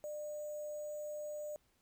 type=tone with sample-and-hold; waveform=sine; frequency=599 Hz; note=D5; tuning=34 cents sharp; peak=-40 dBFS; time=0.04-1.56 s; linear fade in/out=0 ms; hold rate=7350 Hz; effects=pink hiss -75 dBFS RMS until 1.81 s